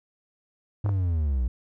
triangle linear sweep, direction down, 105.1 to 57.1 Hz, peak -20 dBFS, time 0.84-1.48 s, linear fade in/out 5 ms
clicks, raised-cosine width 1 ms, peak -20 dBFS, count 2, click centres 0.862 / 0.892 s
effects none

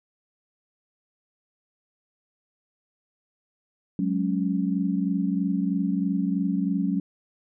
sine chord, F# suspended second, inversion none, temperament just, 185 / 208.1 / 277.5 Hz, F#3 / G#3 / C#4, 0 / +4 / +2 cents, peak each -25 / -28 / -27 dBFS, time 3.99-7 s, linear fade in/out 2 ms, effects none

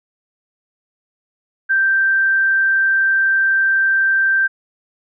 sine tone, 1568 Hz, G6, in tune, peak -12 dBFS, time 1.69-4.48 s, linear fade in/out 20 ms, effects none

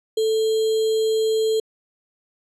sine tone with sample-and-hold, 440 Hz, A4, in tune, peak -17 dBFS, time 0.17-1.6 s, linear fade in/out 5 ms, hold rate 3675 Hz, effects low-pass 10000 Hz 12 dB/octave

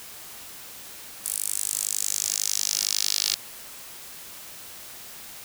10% pulse tone with high-pass filter sweep, 51 Hz, G#1, 31 cents flat, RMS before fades -27 dBFS, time 1.24-3.35 s, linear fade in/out 10 ms, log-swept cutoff 9500 to 4500 Hz, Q 2.4, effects white hiss -42 dBFS RMS until 5.44 s

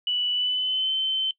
sine tone with pitch glide, 2960 to 3079 Hz, F#7 to G7, 0 to -32 cents, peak -22 dBFS, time 0.07-1.31 s, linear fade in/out 2 ms, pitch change +68 cents, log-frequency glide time 0.32-0.93 s, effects noise-tail reverb RT60 0.1 s tail -21 dB re dry

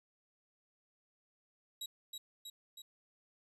sawtooth tone with echo, 3851 Hz, B7, 44 cents flat, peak -37 dBFS, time 1.81-1.86 s, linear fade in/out 5 ms, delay 320 ms, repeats 3, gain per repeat -3 dB, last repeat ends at 2.82 s, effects resampled to 32000 Hz

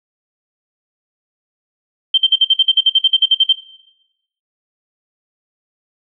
sine tone bursts, 3136 Hz, G7, in tune, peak -7 dBFS, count 16, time 2.14-3.527 s, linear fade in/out 5 ms, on 37 ms, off 53 ms, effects noise-tail reverb RT60 0.9 s tail -17 dB re dry

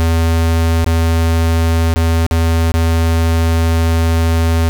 square tone with dropouts, 82.41 Hz, E2, in tune, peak -11 dBFS, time 0-4.69 s, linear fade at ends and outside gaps 0 ms, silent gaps 0.844-0.863 / 1.94-1.96 / 2.265-2.311 / 2.718-2.74 s, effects none

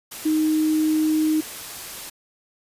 sine tone in noise, 311.1 Hz, D#4, in tune, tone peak -17 dBFS, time 0.25-1.41 s, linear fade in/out 10 ms, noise white, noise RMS -35 dBFS, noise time 0.11-2.1 s, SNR +15 dB, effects resampled to 32000 Hz

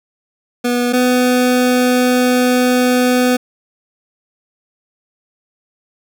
25% pulse tone pair in turn, 243.9 / 249.9 Hz, B3 / B3, -21 / +21 cents, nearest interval unison, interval 42 cents, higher second, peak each -10 / -7 dBFS, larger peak second, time 0.64-0.93 / 0.93-3.37 s, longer second, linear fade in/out 10 ms, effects none

